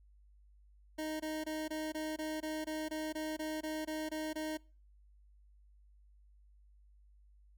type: tone bursts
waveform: 25% pulse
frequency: 311.1 Hz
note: D#4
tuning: in tune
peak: -33 dBFS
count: 15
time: 0.98-4.574 s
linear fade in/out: 10 ms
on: 220 ms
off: 21 ms
effects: noise-tail reverb RT60 0.4 s tail -26 dB re dry + added 50 Hz sine -60 dBFS peak until 7.57 s